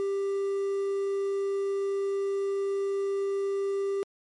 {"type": "tone with quantisation", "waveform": "triangle", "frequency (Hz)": 395.1, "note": "G4", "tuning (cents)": 14, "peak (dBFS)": -24, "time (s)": [0, 4.03], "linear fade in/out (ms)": 0, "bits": 8, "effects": ["MP3 48 kbps"]}